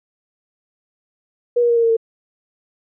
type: tone with pitch steps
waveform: sine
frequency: 482.2 / 476.1 / 470.1 / 464.2 / 458.3 / 452.5 Hz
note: B4 / A#4 / A#4 / A#4 / A#4 / A4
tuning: -41 / +37 / +15 / -7 / -29 / +48 cents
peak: -12 dBFS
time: 1.56-1.968 s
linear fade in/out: 10 ms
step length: 68 ms
effects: none